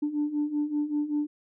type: beating tone pair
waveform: sine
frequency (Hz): 292.4 / 297.6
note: D4 / D4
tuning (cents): -7 / +23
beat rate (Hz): 5.2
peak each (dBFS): -30 / -26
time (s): 0.02-1.27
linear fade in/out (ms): 10
effects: tanh soft clip ceiling -20 dBFS